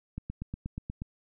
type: click train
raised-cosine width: 5 ms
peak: -23 dBFS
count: 8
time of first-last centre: 0.18-1.019 s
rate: 8.34 Hz
effects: none